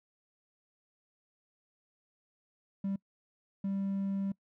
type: tone bursts at uneven times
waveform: triangle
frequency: 196 Hz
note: G3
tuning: in tune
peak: -28 dBFS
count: 2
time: 2.84-2.96 / 3.64-4.32 s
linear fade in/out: 5 ms
effects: noise-tail reverb RT60 0.1 s tail -25 dB re dry + tanh soft clip ceiling -24 dBFS